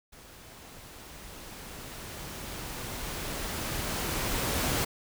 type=noise with level ramp; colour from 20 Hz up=pink; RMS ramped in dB=-51 to -28 dBFS; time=0.12-4.85 s; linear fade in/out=10 ms; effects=none